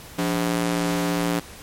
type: ring-modulated tone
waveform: sawtooth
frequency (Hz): 231.6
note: A#3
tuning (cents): -11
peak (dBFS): -14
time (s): 0.18-1.4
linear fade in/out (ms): 10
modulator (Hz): 58.2
effects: pink hiss -42 dBFS RMS until 1.62 s + MP3 64 kbps